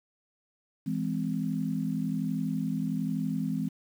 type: chord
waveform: sine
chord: E augmented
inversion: none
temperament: just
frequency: 164.81 / 206 / 257.5 Hz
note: E3 / G#3 / B#3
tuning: 0 / -14 / -28 cents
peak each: -32 dBFS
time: 0.86-3.69 s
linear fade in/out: 10 ms
effects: 9-bit